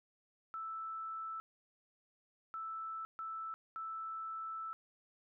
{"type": "tone bursts at uneven times", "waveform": "sine", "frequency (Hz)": 1318.5, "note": "E6", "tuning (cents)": 0, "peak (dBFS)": -40, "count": 4, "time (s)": [[0.54, 1.4], [2.54, 3.05], [3.19, 3.54], [3.76, 4.73]], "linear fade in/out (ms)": 0, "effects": []}